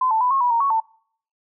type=tone with pitch steps; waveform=sine; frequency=1023 / 885 / 995 / 1084 / 976 / 928 / 1111 / 893 Hz; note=C6 / A5 / B5 / C#6 / B5 / A#5 / C#6 / A5; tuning=-39 / +10 / +13 / -39 / -21 / -8 / +4 / +25 cents; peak=-16 dBFS; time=0.01-0.802 s; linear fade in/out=5 ms; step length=99 ms; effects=noise-tail reverb RT60 0.6 s tail -24 dB re dry